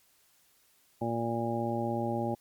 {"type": "harmonic tone", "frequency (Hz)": 116.54, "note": "A#2", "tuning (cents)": 0, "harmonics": [1, 2, 3, 4, 5, 6, 7], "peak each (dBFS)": [-36, -34, -35, -43, -36, -46, -35], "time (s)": [1.01, 2.35], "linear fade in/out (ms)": 10, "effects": ["white hiss -66 dBFS RMS until 2.4 s", "MP3 96 kbps"]}